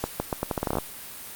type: accelerating click train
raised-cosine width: 1 ms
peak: -11 dBFS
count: 13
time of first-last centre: 0.04-0.785 s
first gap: 160 ms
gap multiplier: 0.8
effects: white hiss -40 dBFS RMS until 1.35 s + Opus 48 kbps